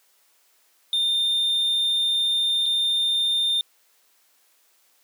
triangle tone with dropouts, 3617 Hz, A7, 47 cents sharp, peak -18 dBFS, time 0.93-3.61 s, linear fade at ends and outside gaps 1 ms, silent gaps 2.658-2.662 s, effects white hiss -62 dBFS RMS until 5.03 s + high-pass 400 Hz 12 dB/octave

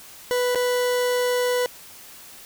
40% pulse tone with dropouts, 493.9 Hz, B4, in tune, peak -19 dBFS, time 0.31-1.66 s, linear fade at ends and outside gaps 0 ms, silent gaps 0.548-0.556 s, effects white hiss -44 dBFS RMS until 2.45 s

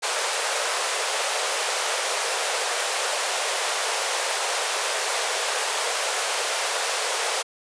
pink high-pass noise, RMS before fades -25 dBFS, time 0.02-7.43 s, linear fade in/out 20 ms, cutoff 450 Hz, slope 48 dB/octave, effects resampled to 22050 Hz

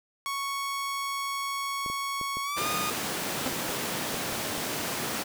sawtooth tone with pitch glide, 1108.7 to 1230.2 Hz, C#6 to D#6, 0 to -20 cents, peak -26 dBFS, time 0.26-2.9 s, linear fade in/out 0 ms, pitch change +180 cents, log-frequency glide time 2.43-2.68 s
clicks, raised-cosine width 2 ms, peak -27 dBFS, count 9, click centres 1.862 / 1.9 / 2.213 / 2.37 / 3.529 / 3.693 / 4.144 / 4.325 / 4.58 s
pink high-pass noise, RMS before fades -32 dBFS, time 2.56-5.24 s, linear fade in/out 20 ms, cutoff 180 Hz, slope 12 dB/octave
sawtooth tone with exponential decay, 258.4 Hz, C4, 21 cents flat, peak -20 dBFS, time 3.46-3.56 s, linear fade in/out 0 ms, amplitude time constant 20 ms
effects none

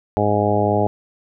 harmonic tone with a mistuned harmonic, 103.83 Hz, G#2, in tune, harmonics 1 / 2 / 3 / 4 / 5 / 6 / 7 / 8, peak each -22 / -24 / -25 / -22 / -25 / -22 / -24 / -23 dBFS, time 0.17-0.87 s, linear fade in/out 0 ms, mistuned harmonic 1, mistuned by -16 cents, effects none

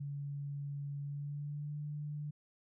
sine tone with pitch glide, 142.3 to 148.17 Hz, C#3 to D3, +46 to +16 cents, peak -38 dBFS, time 0-2.31 s, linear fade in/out 10 ms, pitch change +70 cents, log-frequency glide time 1.01-1.77 s, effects none

